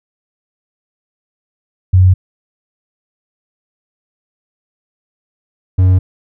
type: tone pair in turn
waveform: sine / triangle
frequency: 92.5 / 92.5 Hz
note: F#2 / F#2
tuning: 0 / 0 cents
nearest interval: unison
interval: 0 cents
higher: neither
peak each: -4 dBFS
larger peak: neither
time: 1.93-2.14 / 5.78-5.99 s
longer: neither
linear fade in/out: 10 ms
effects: none